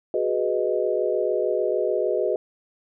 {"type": "chord", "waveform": "sine", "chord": "G# minor seventh", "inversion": "third", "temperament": "equal with one note detuned", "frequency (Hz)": [370, 416.7, 493.9, 622.3], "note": ["F#4", "G#4", "B4", "D#5"], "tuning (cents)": [0, 6, 0, 0], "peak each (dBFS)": -26, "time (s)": [0.14, 2.36], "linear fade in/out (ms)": 2, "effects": []}